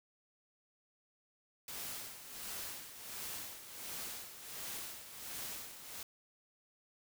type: noise with tremolo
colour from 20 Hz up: white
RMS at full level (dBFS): -43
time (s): 1.68-6.03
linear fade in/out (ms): 2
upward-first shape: sine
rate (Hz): 1.4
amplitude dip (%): 65
effects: none